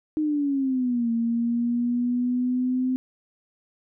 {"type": "exponential two-way sweep", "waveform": "sine", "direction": "down then up", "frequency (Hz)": [311.1, 230, 257.5], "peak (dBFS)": -21, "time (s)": [0.17, 2.96], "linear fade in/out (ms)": 0, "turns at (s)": 1.11, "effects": []}